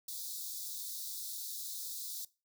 white high-pass noise, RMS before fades -42 dBFS, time 0.08-2.25 s, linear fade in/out 5 ms, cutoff 3600 Hz, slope 96 dB/octave, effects noise-tail reverb RT60 0.3 s tail -21 dB re dry

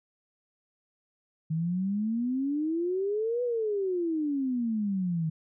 sine exponential two-way sweep, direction up then down, 155.56 to 496.3 to 155.56 Hz, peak -26 dBFS, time 1.5-5.3 s, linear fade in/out 10 ms, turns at 3.43 s, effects none

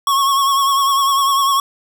square tone with vibrato, 1100 Hz, C#6, 14 cents flat, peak -13 dBFS, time 0.07-1.6 s, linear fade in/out 2 ms, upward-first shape sine, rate 10 Hz, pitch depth 43 cents each way, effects none

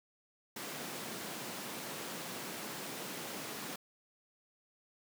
pink high-pass noise, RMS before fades -43 dBFS, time 0.56-3.76 s, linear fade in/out 5 ms, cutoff 160 Hz, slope 24 dB/octave, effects none

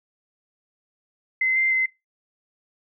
sine tone with pitch steps, 2056 / 2086 / 2059 Hz, C7 / C7 / C7, -31 / -6 / -28 cents, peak -18 dBFS, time 1.41-1.86 s, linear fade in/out 5 ms, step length 150 ms, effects noise-tail reverb RT60 0.2 s tail -21 dB re dry

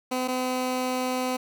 15% pulse tone pair in turn, 254.6 / 254.6 Hz, C4 / C4, -47 / -47 cents, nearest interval unison, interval 0 cents, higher neither, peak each -19 dBFS, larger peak neither, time 0.11-0.28 / 0.28-1.37 s, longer second, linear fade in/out 10 ms, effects none

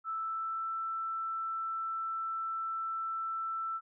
sine tone with pitch glide, 1318.5 to 1330 Hz, E6 to E6, 0 to +15 cents, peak -33 dBFS, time 0.04-3.81 s, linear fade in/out 50 ms, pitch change +15 cents, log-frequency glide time 0.15-0.7 s, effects none

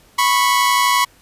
sawtooth tone pair together, 987.8 / 1099.5 Hz, B5 / C#6, 0 / -14 cents, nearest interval major second, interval 186 cents, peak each -12 / -12 dBFS, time 0.18-1.05 s, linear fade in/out 10 ms, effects pink hiss -51 dBFS RMS until 1.21 s + resampled to 32000 Hz

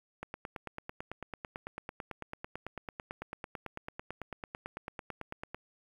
click train, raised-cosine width 0.5 ms, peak -24 dBFS, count 49, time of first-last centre 0.23-5.546 s, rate 9.03 Hz, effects 9-bit

